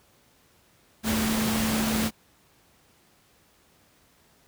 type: tone in noise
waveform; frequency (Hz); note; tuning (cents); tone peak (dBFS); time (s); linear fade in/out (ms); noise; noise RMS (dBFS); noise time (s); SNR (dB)
sine; 220; A3; 0; -25; 1.03-2.11; 50; pink; -28; 1.03-2.11; 0
effects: pink hiss -61 dBFS RMS until 4.47 s + high-pass 60 Hz 12 dB/octave